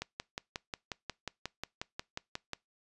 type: click train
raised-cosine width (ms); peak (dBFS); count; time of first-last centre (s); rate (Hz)
0.2; -19; 15; 0.02-2.533; 5.57
effects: noise-tail reverb RT60 0.2 s tail -24 dB re dry + resampled to 24000 Hz